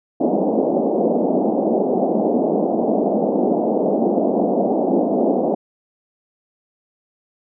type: band-pass noise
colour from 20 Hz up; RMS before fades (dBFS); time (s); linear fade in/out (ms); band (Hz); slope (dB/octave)
pink; -18; 0.2-5.55; 10; 200 to 750; 48
effects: none